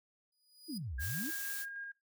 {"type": "tone with exponential growth", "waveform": "sawtooth", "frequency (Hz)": 4933, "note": "D#8", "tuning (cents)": -16, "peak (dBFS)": -39, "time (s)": [0.32, 0.78], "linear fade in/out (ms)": 5, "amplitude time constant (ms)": 100}
{"type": "exponential two-way sweep", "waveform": "sine", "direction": "down then up", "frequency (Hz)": [349.2, 58.27, 349.2], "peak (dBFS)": -38, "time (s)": [0.68, 1.31], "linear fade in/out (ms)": 20, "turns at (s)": 0.97}
{"type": "tone with tremolo", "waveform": "sine", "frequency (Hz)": 1621, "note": "G#6", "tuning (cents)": -42, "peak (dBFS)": -40, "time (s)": [0.98, 1.92], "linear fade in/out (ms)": 10, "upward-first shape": "square", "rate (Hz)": 6.4, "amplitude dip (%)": 25}
{"type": "noise", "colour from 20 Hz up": "blue", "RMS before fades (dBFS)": -41, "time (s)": [0.99, 1.66], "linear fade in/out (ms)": 50}
{"effects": ["noise-tail reverb RT60 0.2 s tail -18 dB re dry"]}